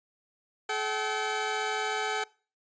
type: tone pair together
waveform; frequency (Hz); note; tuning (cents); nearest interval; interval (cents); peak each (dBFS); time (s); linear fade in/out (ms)
15% pulse; 429.3 / 765; A4 / G5; -43 / -42; minor seventh; 1001; -25; 0.69-2.24; 5
effects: noise-tail reverb RT60 0.4 s tail -23 dB re dry + resampled to 16000 Hz